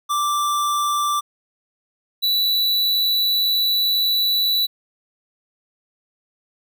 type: tone pair in turn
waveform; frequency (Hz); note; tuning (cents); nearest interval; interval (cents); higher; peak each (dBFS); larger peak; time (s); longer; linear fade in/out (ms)
square; 1174.7 / 3951; D6 / B7; 0 / 0; octave + major sixth; 2100; second; -19 / -17; second; 0.09-1.21 / 2.22-4.67; second; 20
effects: none